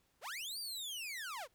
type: linear two-way sweep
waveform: sawtooth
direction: up then down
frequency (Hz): 349.2 to 4791 to 433.5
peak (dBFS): -38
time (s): 0.21-1.48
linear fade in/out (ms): 50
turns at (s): 0.59
effects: pink hiss -75 dBFS RMS until 1.54 s